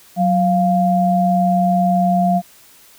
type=tone pair together; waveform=sine; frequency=184.5 / 697.3 Hz; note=F#3 / F5; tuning=-5 / -3 cents; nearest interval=octave + major seventh; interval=2302 cents; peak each=-15 dBFS; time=0.16-2.42 s; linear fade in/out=50 ms; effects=white hiss -47 dBFS RMS until 2.98 s